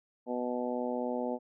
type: harmonic tone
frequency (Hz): 123.5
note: B2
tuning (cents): 0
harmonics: 2 / 3 / 4 / 5 / 6 / 7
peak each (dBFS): -35 / -40 / -36 / -38 / -43 / -41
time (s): 0.26-1.39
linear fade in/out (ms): 50
effects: none